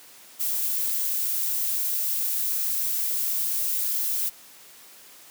violet noise, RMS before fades -26 dBFS, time 0.39-4.3 s, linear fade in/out 20 ms, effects white hiss -49 dBFS RMS until 5.3 s + high-pass 150 Hz 12 dB/octave

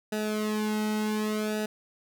sawtooth tone with flanger, 213.6 Hz, G#3, 49 cents sharp, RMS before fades -29 dBFS, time 0.12-1.66 s, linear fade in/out 5 ms, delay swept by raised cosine 0.91 to 1.77 ms, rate 0.66 Hz, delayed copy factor -0.85, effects none

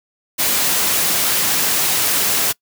white noise, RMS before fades -17 dBFS, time 0.38-2.53 s, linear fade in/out 20 ms, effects noise-tail reverb RT60 0.1 s tail -24 dB re dry + high-pass 100 Hz 12 dB/octave

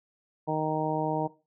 harmonic tone, 155.56 Hz, D#3, in tune, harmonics 1 / 2 / 3 / 4 / 5 / 6, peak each -33 / -33 / -33 / -33 / -33 / -33 dBFS, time 0.47-1.28 s, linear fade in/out 20 ms, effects noise-tail reverb RT60 0.3 s tail -18 dB re dry

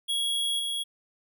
square tone with level steps, 3322 Hz, G#7, in tune, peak -26 / -29 dBFS, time 0.08-0.84 s, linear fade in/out 20 ms, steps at 0.59 s, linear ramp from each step 5 ms, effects none

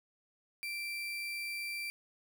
35% pulse tone, 2349 Hz, D7, in tune, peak -35 dBFS, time 0.63-1.9 s, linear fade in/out 0 ms, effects none

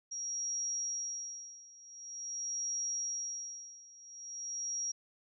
sine tone with tremolo, 5660 Hz, F8, 22 cents sharp, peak -33 dBFS, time 0.11-4.92 s, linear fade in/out 10 ms, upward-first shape sine, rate 0.46 Hz, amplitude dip 90%, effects none

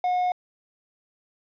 triangle tone, 724 Hz, F#5, 38 cents flat, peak -19 dBFS, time 0.04-0.32 s, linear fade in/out 2 ms, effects resampled to 11025 Hz + 10-bit

